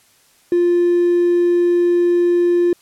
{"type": "tone with hard clipping", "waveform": "triangle", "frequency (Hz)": 349.2, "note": "F4", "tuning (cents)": 0, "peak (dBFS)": -12, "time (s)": [0.52, 2.73], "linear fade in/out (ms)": 2, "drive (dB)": 4, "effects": ["white hiss -54 dBFS RMS until 2.81 s", "low-pass 12000 Hz 12 dB/octave"]}